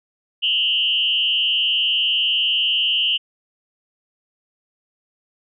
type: tone with frequency modulation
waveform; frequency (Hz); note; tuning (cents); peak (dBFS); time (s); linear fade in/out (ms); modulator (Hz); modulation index
sine; 2960; F#7; 0; -16; 0.42-3.18; 20; 140; 1.3
effects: none